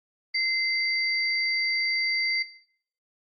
sine tone pair together, 2074 / 4656 Hz, C7 / D8, -16 / -16 cents, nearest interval octave + major second, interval 1400 cents, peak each -26 dBFS, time 0.34-2.43 s, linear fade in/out 10 ms, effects noise-tail reverb RT60 0.6 s tail -18 dB re dry + Opus 32 kbps

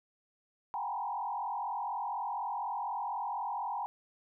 sine tone with frequency modulation, 880 Hz, A5, in tune, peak -33 dBFS, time 0.74-3.86 s, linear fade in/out 0 ms, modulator 44.1 Hz, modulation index 2.6, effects none

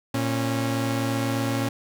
sawtooth tone pair together, 115.16 / 273.9 Hz, A#2 / C#4, -21 / -21 cents, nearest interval octave + minor third, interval 1500 cents, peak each -22 dBFS, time 0.14-1.69 s, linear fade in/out 5 ms, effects none

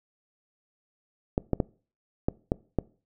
clicks, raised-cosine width 2 ms, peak -10 dBFS, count 6, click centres 1.379 / 1.533 / 1.602 / 2.285 / 2.519 / 2.787 s, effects noise-tail reverb RT60 0.4 s tail -23 dB re dry

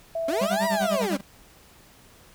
sine tone with pitch glide, 659.3 to 653.2 Hz, E5 to E5, 0 to -16 cents, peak -25 dBFS, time 0.15-1.02 s, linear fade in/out 5 ms, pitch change -16 cents, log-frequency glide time 0.69-0.81 s
30% pulse linear two-way sweep, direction up then down, 256.9 to 987.8 to 256.9 Hz, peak -23 dBFS, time 0.28-1.17 s, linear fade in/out 5 ms, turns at 0.66 s
45% pulse tone with tremolo, 198.6 Hz, G3, 23 cents sharp, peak -24 dBFS, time 0.41-1.21 s, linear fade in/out 5 ms, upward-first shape sine, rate 10 Hz, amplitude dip 95%
effects pink hiss -53 dBFS RMS until 2.34 s

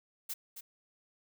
blue noise with echo, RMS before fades -38 dBFS, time 0.29-0.34 s, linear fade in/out 10 ms, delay 270 ms, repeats 1, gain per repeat -8 dB, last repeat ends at 0.61 s, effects none

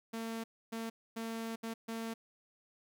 sawtooth tone bursts at uneven times, 226.6 Hz, A#3, 49 cents flat, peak -34 dBFS, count 5, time 0.13-0.44 / 0.72-0.9 / 1.16-1.56 / 1.63-1.74 / 1.88-2.14 s, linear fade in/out 10 ms, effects none

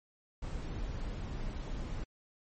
brown noise, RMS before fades -38 dBFS, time 0.42-2.04 s, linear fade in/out 5 ms, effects MP3 32 kbps

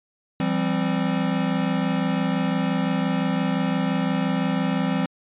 square chord, F suspended second, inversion none, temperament equal with one note detuned, 170.13 / 196 / 261.6 Hz, F3 / G3 / C4, -45 / 0 / 0 cents, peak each -26 dBFS, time 0.4-5.06 s, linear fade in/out 2 ms, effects resampled to 8000 Hz

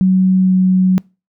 sine tone with pitch glide, 187 to 185.82 Hz, F#3 to F#3, +19 to +8 cents, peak -8 dBFS, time 0.01-0.98 s, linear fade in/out 0 ms, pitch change -11 cents, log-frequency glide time 0.41-0.53 s, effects noise-tail reverb RT60 0.3 s tail -26 dB re dry

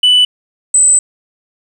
sine tone pair in turn, 2981 / 8058 Hz, F#7 / B8, +12 / +34 cents, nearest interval octave + perfect fourth, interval 1722 cents, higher second, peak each -3 dBFS, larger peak neither, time 0.03-0.25 / 0.74-0.99 s, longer second, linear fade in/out 5 ms, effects tanh soft clip ceiling -4 dBFS + 7-bit

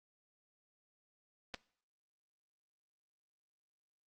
clicks, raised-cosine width 0.2 ms, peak -24 dBFS, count 2, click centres 1.541 / 1.545 s, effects noise-tail reverb RT60 0.5 s tail -20 dB re dry + Opus 24 kbps

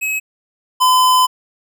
square tone pair in turn, 2560 / 1015.9 Hz, D#7 / B5, +49 / +49 cents, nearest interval octave + major third, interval 1600 cents, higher first, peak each -18 / -10 dBFS, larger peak second, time 0.01-0.2 / 0.8-1.27 s, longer second, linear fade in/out 20 ms, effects none

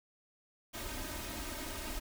pink noise with comb filter, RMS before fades -41 dBFS, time 0.73-2 s, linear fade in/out 20 ms, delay 3.2 ms, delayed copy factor +0.85, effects none

